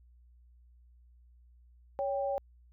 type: tone pair together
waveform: sine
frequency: 559 / 790.5 Hz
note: C#5 / G5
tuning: +14 / +14 cents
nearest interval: tritone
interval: 600 cents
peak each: -31 / -35 dBFS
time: 1.99-2.38 s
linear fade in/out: 0 ms
effects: added 60 Hz sine -57 dBFS peak until 2.72 s